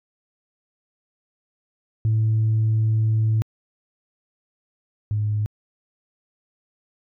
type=tone pair in turn; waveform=sine; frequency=110 / 105.52 Hz; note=A2 / G#2; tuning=0 / +28 cents; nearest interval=minor second; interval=72 cents; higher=first; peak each=-15 / -19 dBFS; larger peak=first; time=2.05-3.42 / 5.11-5.46 s; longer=first; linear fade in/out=0 ms; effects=tanh soft clip ceiling -14 dBFS